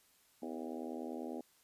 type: harmonic tone with a mistuned harmonic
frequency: 80 Hz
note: D#2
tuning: 49 cents sharp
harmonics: 3 / 4 / 5 / 6 / 7 / 8 / 9 / 10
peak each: -44 / -46 / -48 / -50 / -51 / -52 / -53 / -54 dBFS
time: 0.42-1.41 s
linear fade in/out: 5 ms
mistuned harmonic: 3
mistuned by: +70 cents
effects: white hiss -69 dBFS RMS until 1.63 s + resampled to 32000 Hz